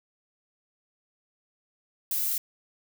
violet noise, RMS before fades -28 dBFS, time 2.11-2.38 s, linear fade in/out 2 ms, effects none

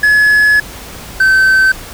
triangle tone pair in turn, 1700 / 1539.9 Hz, G#6 / G6, +40 / -31 cents, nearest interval major second, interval 171 cents, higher first, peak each -4 dBFS, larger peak neither, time 0.03-0.6 / 1.2-1.72 s, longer first, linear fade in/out 5 ms, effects added 54 Hz sine -36 dBFS peak until 1.93 s + pink hiss -30 dBFS RMS until 1.93 s

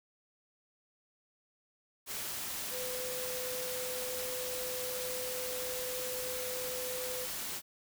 sine tone in noise, 505 Hz, B4, 39 cents sharp, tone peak -39 dBFS, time 2.7-7.28 s, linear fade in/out 50 ms, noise white, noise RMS -39 dBFS, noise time 2.06-7.62 s, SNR -3 dB, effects none

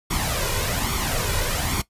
pink noise with flanger, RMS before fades -24 dBFS, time 0.1-1.82 s, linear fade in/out 10 ms, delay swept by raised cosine 0.88 to 2.08 ms, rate 1.2 Hz, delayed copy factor +0.6, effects noise-tail reverb RT60 0.1 s tail -17 dB re dry + resampled to 32000 Hz

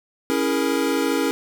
square chord, A# half-diminished seventh, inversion first, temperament equal with one note detuned, 277.2 / 329.6 / 415.3 / 470.2 Hz, C#4 / E4 / G#4 / A#4, 0 / 0 / 0 / +15 cents, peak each -24 / -26 / -27 / -26 dBFS, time 0.3-1.31 s, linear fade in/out 0 ms, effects none

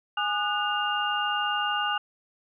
sine tone cluster, 829 / 1220 / 1473 / 2814 Hz, G#5 / D#6 / F#6 / F7, -3 / -34 / -8 / +12 cents, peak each -30 dBFS, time 0.17-1.98 s, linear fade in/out 5 ms, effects none

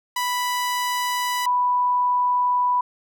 sawtooth / sine tone pair in turn, 987.8 / 987.8 Hz, B5 / B5, 0 / 0 cents, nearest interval unison, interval 0 cents, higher neither, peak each -18 / -17 dBFS, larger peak second, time 0.16-1.46 / 1.46-2.81 s, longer second, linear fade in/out 5 ms, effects none

